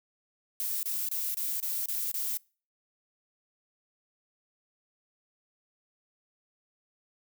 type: noise bursts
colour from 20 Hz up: violet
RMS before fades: -32 dBFS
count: 7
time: 0.6-2.372 s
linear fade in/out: 0 ms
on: 230 ms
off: 27 ms
effects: noise-tail reverb RT60 0.4 s tail -26 dB re dry